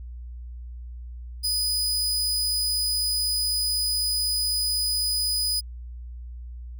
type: tone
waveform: sawtooth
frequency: 4978 Hz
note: D#8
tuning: in tune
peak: -20 dBFS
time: 1.43-5.61 s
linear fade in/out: 20 ms
effects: added 60 Hz sine -35 dBFS peak until 6.79 s